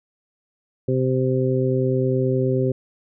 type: harmonic tone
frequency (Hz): 129.6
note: C3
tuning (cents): -16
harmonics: 1 / 2 / 3 / 4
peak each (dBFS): -21 / -25 / -22 / -26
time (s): 0.88-2.72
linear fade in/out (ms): 5
effects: none